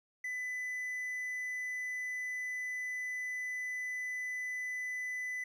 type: tone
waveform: triangle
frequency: 2000 Hz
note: B6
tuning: 21 cents sharp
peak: -34 dBFS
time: 0.24-5.44 s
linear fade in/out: 5 ms
effects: 12-bit